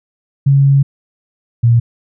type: tone pair in turn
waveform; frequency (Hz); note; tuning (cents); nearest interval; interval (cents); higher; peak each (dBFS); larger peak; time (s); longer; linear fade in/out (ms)
sine; 138.59 / 117.57; C#3 / A#2; 0 / +15; minor third; 285; first; -6 / -6; neither; 0.46-0.83 / 1.63-1.8; first; 10
effects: none